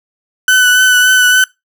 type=tone with vibrato; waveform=35% pulse; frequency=1500 Hz; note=F#6; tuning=23 cents sharp; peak=-4 dBFS; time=0.48-1.44 s; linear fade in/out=2 ms; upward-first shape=triangle; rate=3.5 Hz; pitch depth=25 cents each way; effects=noise-tail reverb RT60 0.2 s tail -22 dB re dry